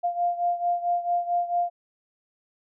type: beating tone pair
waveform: sine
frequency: 698.5 / 703 Hz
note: F5 / F5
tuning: 0 / +11 cents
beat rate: 4.5 Hz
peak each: -24 / -28 dBFS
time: 0.03-1.7 s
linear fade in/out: 20 ms
effects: none